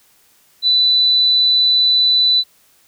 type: tone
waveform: sine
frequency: 3985 Hz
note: B7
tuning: 15 cents sharp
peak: -10 dBFS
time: 0.62-2.44 s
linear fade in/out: 50 ms
effects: white hiss -54 dBFS RMS until 2.87 s